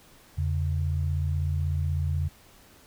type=tone pair together; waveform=sine; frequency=84.47 / 140.7 Hz; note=E2 / C#3; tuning=+43 / +26 cents; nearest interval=major sixth; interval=883 cents; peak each=-25 / -30 dBFS; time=0.37-2.29 s; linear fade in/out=20 ms; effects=pink hiss -55 dBFS RMS until 2.86 s